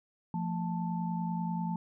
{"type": "tone cluster", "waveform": "sine", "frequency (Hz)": [173.5, 223.7, 881], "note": ["F3", "A3", "A5"], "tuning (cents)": [-11, 29, 2], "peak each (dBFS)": [-32, -38, -38], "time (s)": [0.34, 1.76], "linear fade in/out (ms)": 2, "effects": []}